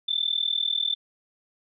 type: tone with amplitude modulation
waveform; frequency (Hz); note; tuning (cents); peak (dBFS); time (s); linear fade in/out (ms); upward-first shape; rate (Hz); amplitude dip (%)
sine; 3540; A7; +10; -19; 0.08-0.95; 10; sine; 40.2; 95
effects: none